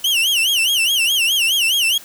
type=tone with vibrato; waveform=40% pulse; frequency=2951 Hz; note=F#7; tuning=5 cents flat; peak=-13 dBFS; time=0.04-1.98 s; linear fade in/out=5 ms; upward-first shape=sine; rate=4.8 Hz; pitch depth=190 cents each way; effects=white hiss -40 dBFS RMS until 2.04 s